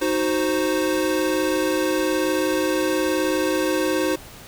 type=chord; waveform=square; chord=C diminished; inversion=first; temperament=equal; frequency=311.1 / 370 / 523.3 Hz; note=Eb4 / Gb4 / C5; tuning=0 / 0 / 0 cents; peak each=-24 / -25 / -25 dBFS; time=0.01-4.16 s; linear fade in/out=10 ms; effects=pink hiss -42 dBFS RMS until 4.47 s

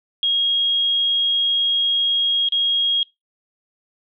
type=tone with dropouts; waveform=sine; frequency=3274 Hz; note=G#7; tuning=25 cents flat; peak=-16 dBFS; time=0.23-3.03 s; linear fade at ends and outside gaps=1 ms; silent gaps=2.487-2.522 s; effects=noise-tail reverb RT60 0.2 s tail -23 dB re dry

